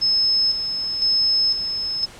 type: tone with tremolo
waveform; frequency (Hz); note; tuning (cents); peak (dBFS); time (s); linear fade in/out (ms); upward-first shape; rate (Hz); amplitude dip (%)
sine; 5200; E8; -24; -15; 0.01-2.06; 20; square; 0.99; 55
effects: pink hiss -42 dBFS RMS until 2.19 s + low-pass 9000 Hz 12 dB/octave